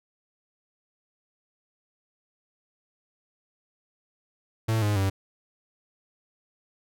45% pulse tone with pitch steps, 111.5 / 104.03 / 97.07 Hz, A2 / G#2 / G2, +23 / +3 / -16 cents, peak -22 dBFS, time 4.68-5.1 s, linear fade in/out 10 ms, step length 140 ms, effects none

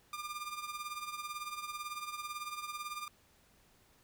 sawtooth tone with tremolo, 1200 Hz, D6, 37 cents sharp, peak -33 dBFS, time 0.13-3.08 s, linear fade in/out 2 ms, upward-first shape triangle, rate 18 Hz, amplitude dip 75%, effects pink hiss -67 dBFS RMS until 4.03 s

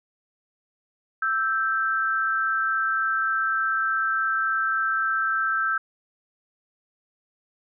sine tone pair together, 1322.6 / 1566 Hz, E6 / G6, +5 / -2 cents, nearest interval minor third, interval 293 cents, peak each -24 dBFS, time 1.22-5.78 s, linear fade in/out 5 ms, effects none

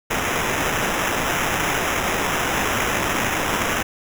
blue noise with sample-and-hold, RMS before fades -22 dBFS, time 0.1-3.83 s, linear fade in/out 10 ms, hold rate 4410 Hz, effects none

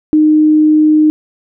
sine tone, 307.1 Hz, D#4, 23 cents flat, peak -5 dBFS, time 0.13-1.1 s, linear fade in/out 0 ms, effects none

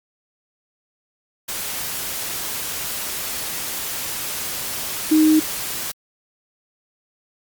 sine tone in noise, 311.1 Hz, D#4, in tune, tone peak -11 dBFS, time 5.11-5.4 s, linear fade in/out 10 ms, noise white, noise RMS -27 dBFS, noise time 1.48-5.92 s, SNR +13 dB, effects Opus 48 kbps

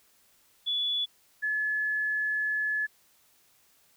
sine tone pair in turn, 3428 / 1714 Hz, A7 / A6, -46 / -46 cents, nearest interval octave, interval 1200 cents, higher first, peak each -26 dBFS, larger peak neither, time 0.66-1.06 / 1.42-2.87 s, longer second, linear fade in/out 20 ms, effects white hiss -64 dBFS RMS until 3.96 s

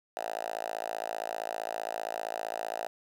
5% pulse tone with high-pass filter, 55.3 Hz, A1, 9 cents sharp, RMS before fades -36 dBFS, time 0.17-2.87 s, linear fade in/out 0 ms, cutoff 700 Hz, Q 4.5, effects none

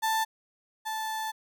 35% pulse tone pair in turn, 885 / 877.4 Hz, A5 / A5, +10 / -5 cents, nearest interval unison, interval 15 cents, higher first, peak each -23 / -29 dBFS, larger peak first, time 0.02-0.25 / 0.85-1.32 s, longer second, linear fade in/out 20 ms, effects none

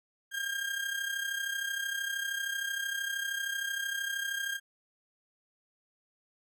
35% pulse tone with amplitude modulation, 1608 Hz, G6, 44 cents sharp, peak -28 dBFS, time 0.31-4.6 s, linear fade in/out 50 ms, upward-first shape sine, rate 33 Hz, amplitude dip 60%, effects none

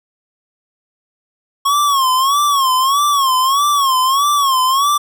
square tone with vibrato, 1095 Hz, C#6, 22 cents flat, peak -12 dBFS, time 1.65-4.98 s, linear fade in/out 10 ms, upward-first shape sine, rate 1.6 Hz, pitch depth 120 cents each way, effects none

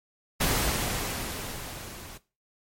pink noise with level ramp, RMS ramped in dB -24 to -44 dBFS, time 0.4-2.18 s, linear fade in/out 10 ms, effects noise-tail reverb RT60 0.3 s tail -18 dB re dry + MP3 64 kbps

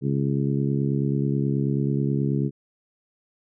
harmonic tone, 69.3 Hz, C#2, in tune, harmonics 2 / 3 / 4 / 5 / 6, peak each -23 / -27 / -29 / -31 / -33 dBFS, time 0.01-2.51 s, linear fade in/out 50 ms, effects none

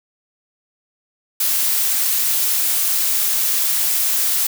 blue noise, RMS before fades -18 dBFS, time 1.4-4.47 s, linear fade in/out 5 ms, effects none

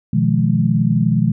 sine chord, F half-diminished seventh, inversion second, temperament equal with one note detuned, 123.47 / 155.56 / 174.61 / 212.1 Hz, Cb3 / Eb3 / F3 / Ab3, 0 / 0 / 0 / +37 cents, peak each -18 dBFS, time 0.13-1.32 s, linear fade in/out 5 ms, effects none

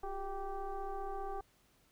sine tone with frequency modulation, 400.5 Hz, G4, 37 cents sharp, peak -37 dBFS, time 0.03-1.41 s, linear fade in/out 5 ms, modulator 383 Hz, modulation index 1.6, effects pink hiss -70 dBFS RMS until 1.91 s

